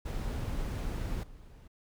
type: noise with level steps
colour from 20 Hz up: brown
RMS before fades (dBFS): -34 / -52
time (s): 0.05-1.68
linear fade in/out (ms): 10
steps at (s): 1.23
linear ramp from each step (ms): 5
effects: none